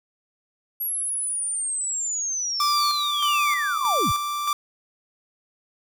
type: linear sweep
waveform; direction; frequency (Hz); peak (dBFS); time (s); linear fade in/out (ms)
sine; down; 11560 to 43.65; -24; 0.8-4.12; 10
type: tone with tremolo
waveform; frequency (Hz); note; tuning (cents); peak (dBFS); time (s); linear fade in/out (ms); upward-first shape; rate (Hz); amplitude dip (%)
45% pulse; 1174; D6; -1; -20; 2.6-4.53; 2; square; 1.6; 45
effects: none